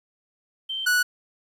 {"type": "tone pair in turn", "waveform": ["sine", "45% pulse"], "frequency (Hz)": [3122, 1473.4], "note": ["G7", "F#6"], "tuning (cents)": [-8, -8], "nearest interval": "octave + minor second", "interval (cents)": 1300, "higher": "first", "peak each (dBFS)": [-27, -18], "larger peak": "second", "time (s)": [[0.69, 0.86], [0.86, 1.03]], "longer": "neither", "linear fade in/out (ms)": 10, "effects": ["resampled to 32000 Hz", "10-bit"]}